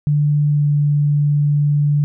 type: tone with pitch glide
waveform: sine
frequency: 147.4 to 146.21 Hz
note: D3 to D3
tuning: +7 to -7 cents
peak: -12 dBFS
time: 0.07-2.04 s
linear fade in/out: 0 ms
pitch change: -14 cents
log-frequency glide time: 0.49-0.65 s
effects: none